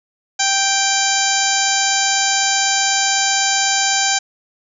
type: harmonic tone with a mistuned harmonic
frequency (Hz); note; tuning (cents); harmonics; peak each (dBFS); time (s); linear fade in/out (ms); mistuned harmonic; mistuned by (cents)
784; G5; 0; 1 / 2 / 3 / 4 / 5 / 6 / 7 / 8 / 9; -21 / -22 / -25 / -25 / -25 / -24 / -26 / -22 / -21; 0.39-4.19; 10; 6; +20
effects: none